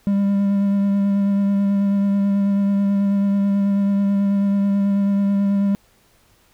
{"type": "tone with vibrato", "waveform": "triangle", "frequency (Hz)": 199.4, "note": "G3", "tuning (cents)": 30, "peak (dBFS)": -13, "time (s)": [0.07, 5.75], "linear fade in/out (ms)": 0, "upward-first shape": "sine", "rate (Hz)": 9.2, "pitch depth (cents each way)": 15, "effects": ["pink hiss -57 dBFS RMS until 6.53 s"]}